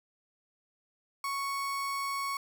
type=tone; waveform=35% pulse; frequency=1108.7 Hz; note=C#6; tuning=in tune; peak=-30 dBFS; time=1.24-2.37 s; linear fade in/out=2 ms; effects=none

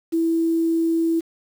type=tone with quantisation; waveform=sine; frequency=329.6 Hz; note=E4; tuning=in tune; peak=-17 dBFS; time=0.12-1.21 s; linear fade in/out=20 ms; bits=7; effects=none

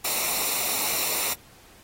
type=noise with comb filter; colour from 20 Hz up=white; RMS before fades=-26 dBFS; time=0.04-1.34 s; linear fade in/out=10 ms; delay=0.62 ms; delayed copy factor=-0.65; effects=pink hiss -53 dBFS RMS until 1.83 s + AAC 48 kbps

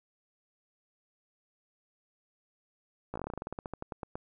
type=slowing click train; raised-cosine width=1 ms; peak=-23 dBFS; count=20; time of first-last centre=3.14-4.155 s; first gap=16 ms; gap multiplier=1.12; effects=none

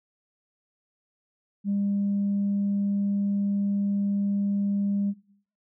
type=tone; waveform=sine; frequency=200.8 Hz; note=G3; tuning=42 cents sharp; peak=-22 dBFS; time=1.64-5.14 s; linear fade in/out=50 ms; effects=noise-tail reverb RT60 0.6 s tail -18 dB re dry + tanh soft clip ceiling -19 dBFS

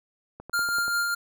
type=click train; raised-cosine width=1 ms; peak=-26 dBFS; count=6; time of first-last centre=0.4-0.881 s; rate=10.4 Hz
type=tone with tremolo; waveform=square; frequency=1401 Hz; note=F6; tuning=5 cents sharp; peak=-23 dBFS; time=0.53-1.15 s; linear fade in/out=10 ms; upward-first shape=sine; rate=5 Hz; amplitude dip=30%
effects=none

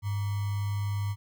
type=tone with sample-and-hold; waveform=sine; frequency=101.3 Hz; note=G#2; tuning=43 cents flat; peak=-27 dBFS; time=0.02-1.16 s; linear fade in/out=50 ms; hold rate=1050 Hz; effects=none

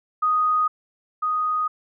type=tone pair in turn; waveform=sine; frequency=1244.5 / 1244.5 Hz; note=D#6 / D#6; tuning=0 / 0 cents; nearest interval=unison; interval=0 cents; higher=neither; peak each=-17 / -20 dBFS; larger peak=first; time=0.22-0.68 / 1.22-1.68 s; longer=neither; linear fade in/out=10 ms; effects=none

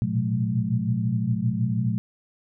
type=tone cluster; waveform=sine; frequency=113.7 / 120.6 / 126.1 / 180.2 / 213.5 Hz; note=A#2 / B2 / B2 / F#3 / G#3; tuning=-43 / -41 / +36 / -45 / +48 cents; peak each=-28 dBFS; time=0.02-1.98 s; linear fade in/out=0 ms; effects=none

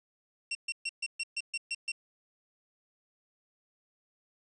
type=tone bursts; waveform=sawtooth; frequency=2729 Hz; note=F7; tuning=41 cents flat; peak=-28 dBFS; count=9; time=0.51-1.919 s; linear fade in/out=5 ms; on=41 ms; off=130 ms; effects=resampled to 22050 Hz + 10-bit

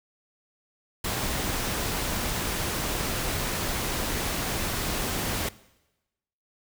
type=noise; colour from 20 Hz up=pink; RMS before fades=-29 dBFS; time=1.04-5.49 s; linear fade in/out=5 ms; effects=noise-tail reverb RT60 1.0 s tail -20 dB re dry

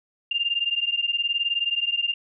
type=beating tone pair; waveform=sine; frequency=2790 / 2809 Hz; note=F7 / F7; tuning=-2 / +9 cents; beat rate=19 Hz; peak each=-25 dBFS; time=0.31-2.14 s; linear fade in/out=5 ms; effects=none

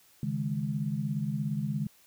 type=chord; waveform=sine; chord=C# suspended second; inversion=none; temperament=equal; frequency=138.59 / 155.56 / 207.7 Hz; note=C#3 / D#3 / G#3; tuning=0 / 0 / 0 cents; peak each=-33 dBFS; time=0.23-1.87 s; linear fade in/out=2 ms; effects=white hiss -61 dBFS RMS until 2.06 s

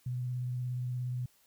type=tone with vibrato; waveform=sine; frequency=124.7 Hz; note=B2; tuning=17 cents sharp; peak=-32 dBFS; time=0.06-1.26 s; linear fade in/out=5 ms; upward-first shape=triangle; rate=17 Hz; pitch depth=23 cents each way; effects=white hiss -67 dBFS RMS until 1.46 s

